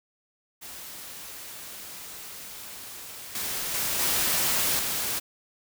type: noise with level steps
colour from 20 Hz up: white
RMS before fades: -41 / -31 / -28 / -25 / -29 dBFS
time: 0.61-5.2 s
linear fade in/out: 20 ms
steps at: 3.35 / 3.74 / 3.99 / 4.79 s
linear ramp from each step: 2 ms
effects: none